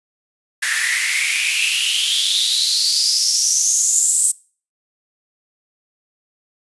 white noise with high-pass filter sweep, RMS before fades -17 dBFS, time 0.62-4.32 s, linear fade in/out 10 ms, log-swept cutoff 1700 to 8300 Hz, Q 8.1, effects noise-tail reverb RT60 0.4 s tail -23 dB re dry + resampled to 24000 Hz

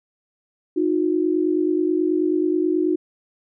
sine tone pair together, 311.1 / 360.4 Hz, D#4 / F#4, 0 / -45 cents, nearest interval minor third, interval 255 cents, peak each -20 dBFS, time 0.76-2.96 s, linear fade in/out 10 ms, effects none

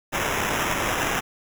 white noise with sample-and-hold, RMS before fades -25 dBFS, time 0.12-1.21 s, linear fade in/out 20 ms, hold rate 4410 Hz, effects none

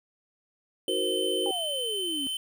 sine chord, C half-diminished seventh, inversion first, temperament equal with one note detuned, 315.7 / 370 / 466.2 / 523.3 Hz, Eb4 / Gb4 / Bb4 / C5, +25 / 0 / 0 / 0 cents, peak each -36 / -30 / -32 / -33 dBFS, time 0.88-1.51 s, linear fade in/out 2 ms
square tone, 3068 Hz, G7, 38 cents flat, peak -30 dBFS, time 0.88-2.37 s, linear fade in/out 2 ms
sine exponential sweep, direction down, 819 to 262.4 Hz, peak -33 dBFS, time 1.46-2.27 s, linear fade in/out 0 ms
effects 9-bit

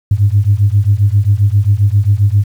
sine beating tone pair, 98 / 105.5 Hz, G2 / G#2, 0 / +28 cents, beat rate 7.5 Hz, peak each -10 dBFS, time 0.11-2.44 s, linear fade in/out 5 ms, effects tanh soft clip ceiling 0 dBFS + 7-bit

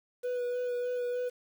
triangle tone with vibrato, 491.9 Hz, B4, 7 cents flat, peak -28 dBFS, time 0.23-1.3 s, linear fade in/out 20 ms, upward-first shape sine, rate 3.3 Hz, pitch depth 17 cents each way, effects 9-bit

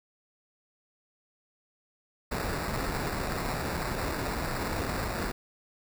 pink noise with sample-and-hold, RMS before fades -32 dBFS, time 2.31-5.32 s, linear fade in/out 10 ms, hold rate 3150 Hz, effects none

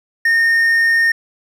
triangle tone, 1834 Hz, A#6, 29 cents flat, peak -9 dBFS, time 0.25-1.12 s, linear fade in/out 5 ms, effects none

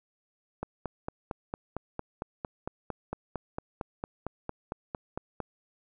click train, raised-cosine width 1 ms, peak -19 dBFS, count 22, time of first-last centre 0.63-5.403 s, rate 4.4 Hz, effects none

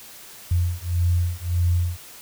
sine beating tone pair, 86.4 / 88.1 Hz, F2 / F2, -18 / +16 cents, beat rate 1.7 Hz, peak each -22 dBFS, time 0.51-1.97 s, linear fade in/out 5 ms, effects white hiss -43 dBFS RMS until 2.21 s

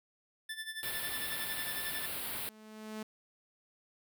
25% pulse tone with tremolo, 1760 Hz, A6, in tune, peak -33 dBFS, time 0.49-2.06 s, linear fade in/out 5 ms, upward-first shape sine, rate 11 Hz, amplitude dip 75%
white band-stop noise, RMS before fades -39 dBFS, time 0.83-2.49 s, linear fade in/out 0 ms, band 4500 to 9000 Hz, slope 48 dB/octave
sawtooth tone with exponential growth, 216.4 Hz, A3, 29 cents flat, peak -34 dBFS, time 1.88-3.03 s, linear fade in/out 5 ms, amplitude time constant 250 ms
effects none

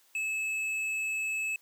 triangle tone with hard clipping, 2600 Hz, E7, 24 cents flat, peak -31 dBFS, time 0.15-1.56 s, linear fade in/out 2 ms, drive 10 dB, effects white hiss -64 dBFS RMS until 1.61 s + high-pass 400 Hz 12 dB/octave

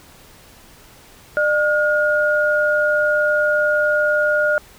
sine tone pair together, 601.2 / 1430 Hz, D5 / F6, +40 / +41 cents, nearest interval octave + minor third, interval 1501 cents, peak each -17 dBFS, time 1.37-4.58 s, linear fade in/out 0 ms, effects pink hiss -46 dBFS RMS until 4.78 s

